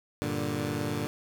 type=chord; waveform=15% pulse; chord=G minor; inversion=none; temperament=equal; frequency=98 / 116.54 / 146.83 Hz; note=G2 / Bb2 / D3; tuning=0 / 0 / 0 cents; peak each=-29 / -28 / -27 dBFS; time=0.22-1.07 s; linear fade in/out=0 ms; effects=none